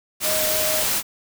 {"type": "tone in noise", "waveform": "sine", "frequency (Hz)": 623, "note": "D#5", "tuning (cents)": 2, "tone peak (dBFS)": -25, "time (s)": [0.23, 0.85], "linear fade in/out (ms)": 50, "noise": "white", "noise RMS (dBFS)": -22, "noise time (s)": [0.2, 1.03], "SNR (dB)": -6, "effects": []}